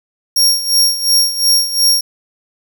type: tone with tremolo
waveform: sawtooth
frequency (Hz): 5570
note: F8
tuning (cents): -5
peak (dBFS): -5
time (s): 0.36-2.01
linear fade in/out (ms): 5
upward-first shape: sine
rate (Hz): 2.8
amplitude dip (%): 75
effects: 7-bit